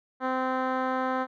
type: tone with low-pass filter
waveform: 10% pulse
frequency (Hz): 258.9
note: C4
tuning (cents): -18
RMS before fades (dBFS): -28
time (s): 0.2-1.27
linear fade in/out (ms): 50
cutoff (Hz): 1500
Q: 1
effects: none